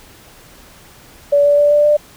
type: tone with pitch steps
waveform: sine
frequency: 574 / 579 / 584 / 589.1 / 594.2 Hz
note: D5 / D5 / D5 / D5 / D5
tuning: -40 / -25 / -10 / +5 / +20 cents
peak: -8 dBFS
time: 1.32-1.97 s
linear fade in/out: 10 ms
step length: 130 ms
effects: pink hiss -43 dBFS RMS until 2.16 s